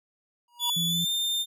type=tone with exponential growth; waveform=square; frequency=957 Hz; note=A#5; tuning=45 cents sharp; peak=-28 dBFS; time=0.48-0.7 s; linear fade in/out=2 ms; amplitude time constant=46 ms
type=tone with pitch glide; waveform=40% pulse; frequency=3439 to 3610 Hz; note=A7 to A7; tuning=-40 to +44 cents; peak=-24 dBFS; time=0.59-1.46 s; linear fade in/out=50 ms; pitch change=+84 cents; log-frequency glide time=0.87-1.09 s
type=tone; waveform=sine; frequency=170 Hz; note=F3; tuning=46 cents flat; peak=-29 dBFS; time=0.76-1.05 s; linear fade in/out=10 ms
effects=none